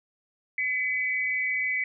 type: tone pair together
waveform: sine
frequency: 2019 / 2265 Hz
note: B6 / C#7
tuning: +38 / +37 cents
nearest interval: major second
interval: 199 cents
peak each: -27 / -28 dBFS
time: 0.58-1.84 s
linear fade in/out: 2 ms
effects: none